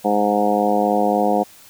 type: harmonic tone with a mistuned harmonic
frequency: 103.6 Hz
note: G#2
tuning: 4 cents flat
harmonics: 2 / 3 / 4 / 5 / 6 / 7 / 8 / 9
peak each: -22 / -24 / -25 / -21 / -28 / -19 / -27 / -29 dBFS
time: 0.04-1.44 s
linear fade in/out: 20 ms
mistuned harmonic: 9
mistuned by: -17 cents
effects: white hiss -46 dBFS RMS until 1.69 s